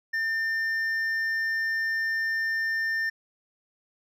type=tone with hard clipping; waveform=sine; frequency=1800 Hz; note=A6; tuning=39 cents sharp; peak=-26 dBFS; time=0.13-3.1 s; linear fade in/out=10 ms; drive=4 dB; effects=none